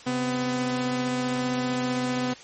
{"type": "tone pair together", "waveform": "sawtooth", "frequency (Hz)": [133.09, 250.8], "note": ["C3", "B3"], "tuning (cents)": [30, 27], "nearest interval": "major seventh", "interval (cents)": 1097, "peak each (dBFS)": [-30, -21], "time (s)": [0.06, 2.34], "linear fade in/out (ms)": 10, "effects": ["white hiss -46 dBFS RMS until 2.43 s", "MP3 32 kbps"]}